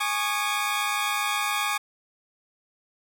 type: chord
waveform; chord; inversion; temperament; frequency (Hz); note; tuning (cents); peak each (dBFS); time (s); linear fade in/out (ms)
20% pulse; Ab suspended fourth; none; equal with one note detuned; 830.6 / 1108.7 / 1216.1; Ab5 / Db6 / Eb6; 0 / 0 / -40; -24; 0-1.78; 10
effects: none